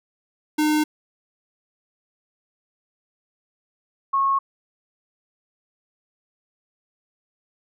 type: tone pair in turn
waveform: square / sine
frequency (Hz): 304.3 / 1093.2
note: D#4 / C#6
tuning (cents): -38 / -24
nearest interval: octave + minor seventh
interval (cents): 2214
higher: second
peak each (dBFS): -18 / -17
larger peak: second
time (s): 0.58-0.84 / 4.13-4.39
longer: neither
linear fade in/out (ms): 10
effects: none